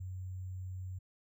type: tone with sample-and-hold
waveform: sine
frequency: 92.5 Hz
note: F#2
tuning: in tune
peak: -39 dBFS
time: 0-0.99 s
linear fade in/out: 10 ms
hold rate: 7350 Hz
effects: none